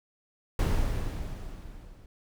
brown noise with level ramp, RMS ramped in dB -22 to -51 dBFS, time 0.59-2.06 s, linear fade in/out 2 ms, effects none

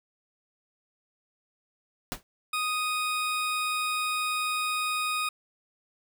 pink noise with exponential decay, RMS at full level -29 dBFS, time 2.12-2.23 s, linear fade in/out 0 ms, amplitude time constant 22 ms
20% pulse tone, 1244.5 Hz, D#6, in tune, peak -22 dBFS, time 2.53-5.29 s, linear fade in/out 5 ms
effects none

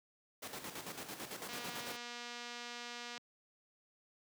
pink noise with tremolo, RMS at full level -43 dBFS, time 0.42-1.97 s, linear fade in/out 10 ms, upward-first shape square, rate 9 Hz, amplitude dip 55%
click train, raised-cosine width 0.2 ms, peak -29 dBFS, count 406, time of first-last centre 1.49-3.178 s, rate 240 Hz
effects high-pass 200 Hz 12 dB/octave

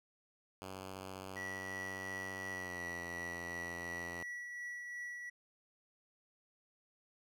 5% pulse tone with pitch glide, 94.9 to 86.52 Hz, F#2 to F2, +44 to -16 cents, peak -34 dBFS, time 0.62-4.23 s, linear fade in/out 0 ms, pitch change -160 cents, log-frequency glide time 2.49-2.85 s
triangle tone with tremolo, 1942 Hz, B6, 30 cents flat, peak -39 dBFS, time 1.36-5.3 s, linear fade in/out 10 ms, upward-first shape triangle, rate 2.8 Hz, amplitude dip 35%
effects none

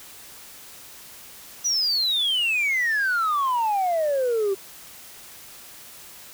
sine exponential sweep, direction down, 5970 to 379.4 Hz, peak -18 dBFS, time 1.64-4.55 s, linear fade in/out 20 ms, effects tanh soft clip ceiling -18 dBFS + white hiss -44 dBFS RMS until 6.33 s

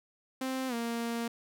sawtooth tone with pitch glide, 261.6 to 233.1 Hz, C4 to A#3, 0 to 0 cents, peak -28 dBFS, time 0.41-1.28 s, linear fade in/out 5 ms, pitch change -200 cents, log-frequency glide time 0.68-0.74 s, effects none

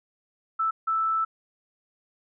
sine tone bursts at uneven times, 1318.5 Hz, E6, in tune, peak -22 dBFS, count 2, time 0.59-0.71 / 0.87-1.25 s, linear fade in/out 10 ms, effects none

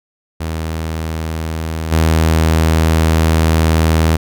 sawtooth tone with level steps, 80.3 Hz, E2, 45 cents flat, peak -15 / -6 dBFS, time 0.4-4.17 s, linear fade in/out 10 ms, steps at 1.91 s, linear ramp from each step 20 ms, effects none

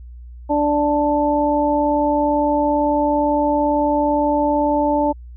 harmonic tone, 293.7 Hz, D4, in tune, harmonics 1 / 2 / 3, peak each -19 / -19 / -19 dBFS, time 0.49-5.13 s, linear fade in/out 20 ms, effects added 60 Hz sine -34 dBFS peak until 5.36 s

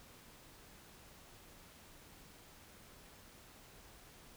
silence, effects pink hiss -59 dBFS RMS until 4.36 s

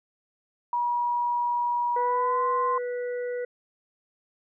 sine tone with pitch glide, 962 to 1043 Hz, B5 to C6, -46 to -6 cents, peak -23 dBFS, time 0.73-2.78 s, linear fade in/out 2 ms, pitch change +140 cents, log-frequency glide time 1.94-2.47 s
harmonic tone, 490 Hz, B4, 14 cents flat, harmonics 1 / 3 / 4, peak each -28 / -43 / -44 dBFS, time 1.96-3.45 s, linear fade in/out 5 ms
effects none

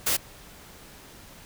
white noise, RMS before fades -24 dBFS, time 0.06-0.17 s, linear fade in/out 10 ms, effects pink hiss -48 dBFS RMS until 1.45 s

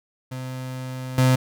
35% pulse tone with level steps, 128.9 Hz, C3, 26 cents flat, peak -28 / -13 dBFS, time 0.31-1.36 s, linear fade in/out 10 ms, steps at 1.18 s, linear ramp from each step 2 ms, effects none

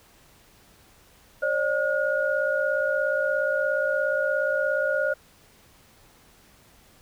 sine tone cluster, 543 / 600 / 1437 Hz, C#5 / D5 / F6, -36 / +37 / +49 cents, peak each -26 dBFS, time 1.42-5.14 s, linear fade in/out 10 ms, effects pink hiss -56 dBFS RMS until 7.01 s

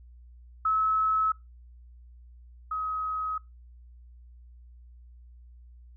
sine tone pair in turn, 1294 / 1269.6 Hz, E6 / D#6, -32 / +35 cents, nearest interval unison, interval 33 cents, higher first, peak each -22 / -28 dBFS, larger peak first, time 0.65-1.32 / 2.71-3.38 s, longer neither, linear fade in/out 5 ms, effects noise-tail reverb RT60 0.2 s tail -21 dB re dry + added 60 Hz sine -48 dBFS peak until 5.96 s

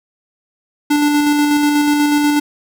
square tone with tremolo, 293.7 Hz, D4, in tune, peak -11 dBFS, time 0.9-2.4 s, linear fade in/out 10 ms, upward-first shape square, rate 8.2 Hz, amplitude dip 25%, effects none

